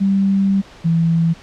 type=tone pair in turn; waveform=sine; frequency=195.5 / 165.68 Hz; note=G3 / E3; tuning=-4 / +9 cents; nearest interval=minor third; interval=287 cents; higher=first; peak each=-12 dBFS; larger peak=neither; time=0-0.62 / 0.84-1.34 s; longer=first; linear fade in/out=20 ms; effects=pink hiss -42 dBFS RMS until 1.42 s + low-pass 5000 Hz 12 dB/octave